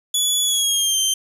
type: tone with pitch glide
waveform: 20% pulse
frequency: 3416 to 3132 Hz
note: G#7 to G7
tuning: +48 to -2 cents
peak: -11 dBFS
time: 0.14-1.14 s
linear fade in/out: 5 ms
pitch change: -150 cents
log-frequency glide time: 0.43-1 s
effects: 8-bit